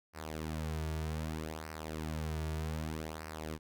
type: tone with flanger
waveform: sawtooth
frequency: 78.5 Hz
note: D#2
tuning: 16 cents sharp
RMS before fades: -39 dBFS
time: 0.13-3.59 s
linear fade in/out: 50 ms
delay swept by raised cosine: 0.28 to 3.88 ms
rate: 0.64 Hz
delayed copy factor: -0.7
effects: none